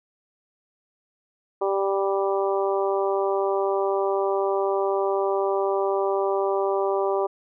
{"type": "harmonic tone", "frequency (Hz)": 196, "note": "G3", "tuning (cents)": 0, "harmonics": [2, 3, 4, 5, 6], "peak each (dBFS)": [-23, -27, -29, -31, -33], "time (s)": [1.61, 7.27], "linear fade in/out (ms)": 10, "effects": []}